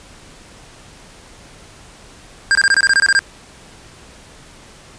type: tone bursts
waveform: square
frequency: 1600 Hz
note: G6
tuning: 35 cents sharp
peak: -10 dBFS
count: 11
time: 2.51-3.191 s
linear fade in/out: 0 ms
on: 41 ms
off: 23 ms
effects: pink hiss -42 dBFS RMS until 4.98 s + resampled to 22050 Hz